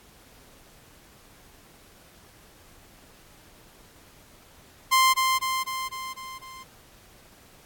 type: tone with echo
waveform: sawtooth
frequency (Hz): 1046.5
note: C6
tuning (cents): 0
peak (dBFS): -13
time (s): 4.91-5.14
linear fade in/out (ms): 20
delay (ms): 250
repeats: 6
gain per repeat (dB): -4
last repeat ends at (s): 6.64
effects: pink hiss -54 dBFS RMS until 7.65 s + AAC 64 kbps